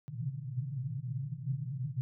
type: band-pass noise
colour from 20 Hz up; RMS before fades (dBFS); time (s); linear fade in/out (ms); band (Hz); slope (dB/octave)
white; -37; 0.08-2.01; 0; 120 to 150; 96
effects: none